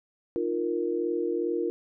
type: chord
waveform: sine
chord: Eb suspended second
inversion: none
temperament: equal with one note detuned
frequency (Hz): 306.8 / 349.2 / 466.2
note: Eb4 / F4 / Bb4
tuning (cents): -24 / 0 / 0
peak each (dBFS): -33 / -28 / -30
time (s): 0.36-1.7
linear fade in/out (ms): 0
effects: none